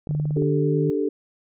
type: clicks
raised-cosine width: 2 ms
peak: -22 dBFS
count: 8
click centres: 0.072 / 0.11 / 0.15 / 0.199 / 0.255 / 0.308 / 0.37 / 0.422 s
type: tone with pitch glide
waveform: sine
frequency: 150 to 152.8 Hz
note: D3 to D#3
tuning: +37 to -31 cents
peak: -21 dBFS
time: 0.09-0.9 s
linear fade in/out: 0 ms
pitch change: +32 cents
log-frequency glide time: 0.63-0.74 s
type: chord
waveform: sine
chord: D suspended fourth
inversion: none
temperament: just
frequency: 293.7 / 391.6 / 440.5 Hz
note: D4 / G4 / A4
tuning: 0 / -2 / +2 cents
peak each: -25 dBFS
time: 0.36-1.09 s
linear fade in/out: 5 ms
effects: none